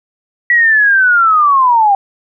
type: linear sweep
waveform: sine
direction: down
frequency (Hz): 1945 to 776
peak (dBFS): -6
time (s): 0.5-1.95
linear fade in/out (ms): 2
effects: none